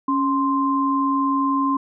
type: tone pair together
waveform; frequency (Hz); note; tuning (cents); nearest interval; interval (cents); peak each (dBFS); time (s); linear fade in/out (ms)
sine; 277 / 1046; C#4 / C6; -1 / -1; octave + major seventh; 2300; -20; 0.08-1.77; 5
effects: none